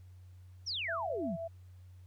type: exponential sweep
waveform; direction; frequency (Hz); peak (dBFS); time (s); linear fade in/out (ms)
sine; down; 5920 to 150; -34; 0.66-1.37; 20
type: tone with tremolo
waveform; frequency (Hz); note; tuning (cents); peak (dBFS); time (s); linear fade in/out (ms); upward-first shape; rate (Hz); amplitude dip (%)
sine; 664; E5; +12; -36; 0.88-1.48; 10; sine; 5.8; 40
effects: added 91 Hz sine -51 dBFS peak until 2.06 s + pink hiss -73 dBFS RMS until 2.06 s